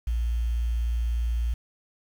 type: tone with quantisation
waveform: sine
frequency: 58.27 Hz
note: A#1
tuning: in tune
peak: -23 dBFS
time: 0.07-1.54 s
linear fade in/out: 5 ms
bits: 8
effects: none